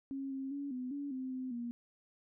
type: tone with pitch steps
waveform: sine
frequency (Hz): 272.1 / 268.2 / 282.3 / 252.5 / 284.2 / 259.6 / 257.6 / 238.1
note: C#4 / C4 / C#4 / B3 / C#4 / C4 / C4 / A#3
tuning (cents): -32 / +43 / +32 / +39 / +43 / -13 / -27 / +37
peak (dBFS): -37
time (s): 0.11-1.71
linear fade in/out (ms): 0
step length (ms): 200
effects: none